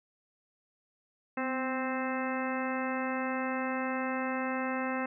harmonic tone with a mistuned harmonic, 261.6 Hz, C4, in tune, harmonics 1 / 2 / 3 / 4 / 5 / 6 / 7 / 8 / 10, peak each -34 / -37 / -39 / -40 / -41 / -42 / -42 / -43 / -44 dBFS, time 1.37-5.06 s, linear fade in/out 5 ms, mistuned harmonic 1, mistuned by -38 cents, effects none

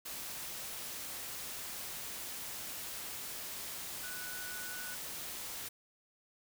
sine tone in noise, 1480 Hz, F#6, in tune, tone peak -45 dBFS, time 4.03-4.95 s, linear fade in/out 10 ms, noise white, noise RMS -43 dBFS, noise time 0.05-5.69 s, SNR -5 dB, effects none

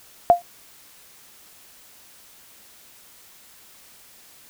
sine tone with exponential decay, 698.5 Hz, F5, in tune, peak -5 dBFS, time 0.3-0.42 s, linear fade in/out 0 ms, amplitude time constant 26 ms, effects white hiss -50 dBFS RMS until 4.49 s

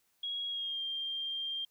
sine tone with pitch glide, 3308 to 3188 Hz, G#7 to G7, -8 to +28 cents, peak -34 dBFS, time 0.23-1.65 s, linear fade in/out 5 ms, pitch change -64 cents, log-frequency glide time 0.48-0.82 s, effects white hiss -74 dBFS RMS until 1.7 s

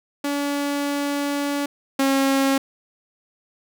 sawtooth tone pair in turn, 285.5 / 271.6 Hz, D4 / C#4, -49 / -35 cents, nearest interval minor second, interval 86 cents, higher first, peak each -18 / -13 dBFS, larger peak second, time 0.24-1.66 / 1.99-2.58 s, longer first, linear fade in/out 5 ms, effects none

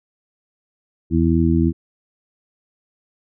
harmonic tone, 82.41 Hz, E2, in tune, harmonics 1 / 2 / 3 / 4, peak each -19 / -19 / -19 / -19 dBFS, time 1.1-1.73 s, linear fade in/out 50 ms, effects none

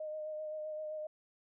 sine tone with vibrato, 616 Hz, D#5, 17 cents flat, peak -38 dBFS, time 0-1.07 s, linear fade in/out 5 ms, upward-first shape sine, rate 7.7 Hz, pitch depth 20 cents each way, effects none

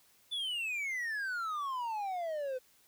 triangle exponential sweep, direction down, 3522 to 501 Hz, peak -32 dBFS, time 0.31-2.59 s, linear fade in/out 20 ms, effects white hiss -66 dBFS RMS until 2.87 s

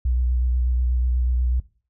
sine tone with vibrato, 61.74 Hz, B1, in tune, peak -18 dBFS, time 0.05-1.6 s, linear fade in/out 5 ms, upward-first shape square, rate 8.2 Hz, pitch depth 22 cents each way, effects noise-tail reverb RT60 0.4 s tail -18 dB re dry

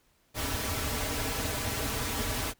pink noise with comb filter, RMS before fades -32 dBFS, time 0.34-2.54 s, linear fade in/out 50 ms, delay 5.6 ms, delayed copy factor -0.9, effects pink hiss -68 dBFS RMS until 2.59 s

